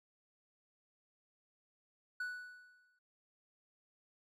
triangle tone with exponential decay, 1480 Hz, F#6, in tune, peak -34 dBFS, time 2.2-2.99 s, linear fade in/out 5 ms, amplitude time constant 170 ms, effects none

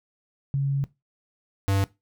sine / square tone pair in turn, 138.59 / 98 Hz, C#3 / G2, 0 / 0 cents, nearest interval tritone, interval 600 cents, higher first, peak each -21 dBFS, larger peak neither, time 0.54-0.84 / 1.68-1.84 s, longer first, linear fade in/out 0 ms, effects noise-tail reverb RT60 0.2 s tail -18 dB re dry

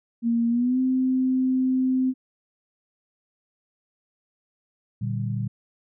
sine tone with pitch glide, 233.1 to 258.6 Hz, A#3 to C4, 0 to -20 cents, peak -19 dBFS, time 0.22-2.14 s, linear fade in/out 50 ms, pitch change +180 cents, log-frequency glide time 0.49-0.79 s
sine chord, G minor, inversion first, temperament equal with one note detuned, 116.54 / 146.83 / 194.64 Hz, Bb2 / D3 / G3, 0 / 0 / -12 cents, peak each -26 / -32 / -31 dBFS, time 5.01-5.48 s, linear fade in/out 10 ms
effects none

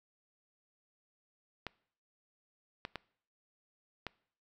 clicks, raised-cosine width 0.3 ms, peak -22 dBFS, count 4, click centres 1.667 / 2.851 / 2.957 / 4.067 s, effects noise-tail reverb RT60 0.6 s tail -23 dB re dry

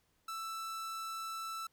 45% pulse tone, 1324 Hz, E6, 7 cents sharp, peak -39 dBFS, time 0.28-1.67 s, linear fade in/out 5 ms, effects pink hiss -75 dBFS RMS until 1.72 s

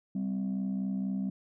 sine tone pair together, 194.48 / 258.7 Hz, G3 / C4, -13 / -19 cents, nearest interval perfect fourth, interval 494 cents, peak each -29 / -34 dBFS, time 0.15-1.3 s, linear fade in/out 5 ms, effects tanh soft clip ceiling -26 dBFS

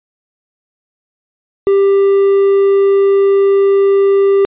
triangle tone, 394.9 Hz, G4, 13 cents sharp, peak -5 dBFS, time 1.67-4.45 s, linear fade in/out 0 ms, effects resampled to 8000 Hz

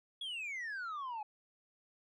sine exponential sweep, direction down, 3400 to 826 Hz, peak -36 dBFS, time 0.21-1.23 s, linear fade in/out 5 ms, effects tanh soft clip ceiling -38 dBFS

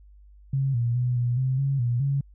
sine tone with pitch steps, 135.8 / 118.5 / 123.9 / 121.2 / 130.5 / 137.7 / 120.3 / 139 Hz, C#3 / A#2 / B2 / B2 / C3 / C#3 / B2 / C#3, -35 / +29 / +6 / -32 / -4 / -11 / -45 / +5 cents, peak -21 dBFS, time 0.53-2.21 s, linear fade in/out 5 ms, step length 210 ms, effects added 50 Hz sine -48 dBFS peak until 2.34 s

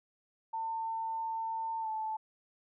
sine tone with pitch glide, 899 to 874.9 Hz, A5 to A5, +37 to -10 cents, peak -33 dBFS, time 0.53-2.17 s, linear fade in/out 10 ms, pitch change -47 cents, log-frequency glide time 1.81-1.88 s, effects none

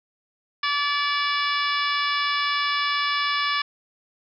harmonic tone, 577 Hz, D5, 31 cents flat, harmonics 2 / 3 / 4 / 5 / 6 / 7 / 8 / 9, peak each -25 / -28 / -29 / -32 / -31 / -35 / -37 / -33 dBFS, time 0.63-3.62 s, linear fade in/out 5 ms, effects none

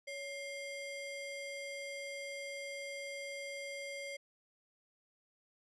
square ring-modulated tone, 1336 Hz, E6, 23 cents sharp, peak -39 dBFS, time 0.07-4.17 s, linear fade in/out 10 ms, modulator 776 Hz, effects resampled to 22050 Hz

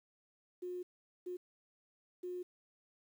sine tone bursts at uneven times, 359.8 Hz, F#4, 48 cents flat, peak -39 dBFS, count 3, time 0.62-0.83 / 1.26-1.37 / 2.23-2.43 s, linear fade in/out 10 ms, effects 11-bit

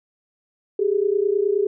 sine tone pair together, 390.2 / 419.8 Hz, G4 / G#4, -8 / +19 cents, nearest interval minor second, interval 127 cents, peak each -20 dBFS, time 0.79-1.67 s, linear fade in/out 5 ms, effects none

